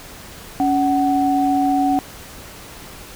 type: tone pair together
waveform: sine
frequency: 280 / 747.5 Hz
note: C#4 / F#5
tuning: +18 / +17 cents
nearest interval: octave + perfect fourth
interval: 1699 cents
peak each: -17 dBFS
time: 0.6-1.99 s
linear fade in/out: 0 ms
effects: pink hiss -38 dBFS RMS until 3.15 s